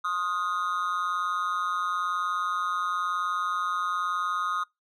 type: tone with amplitude modulation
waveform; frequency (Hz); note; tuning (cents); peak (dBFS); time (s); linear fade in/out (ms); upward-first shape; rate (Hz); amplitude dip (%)
triangle; 1244.5; D#6; 0; -20; 0.04-4.64; 10; sine; 181; 90
effects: noise-tail reverb RT60 0.2 s tail -26 dB re dry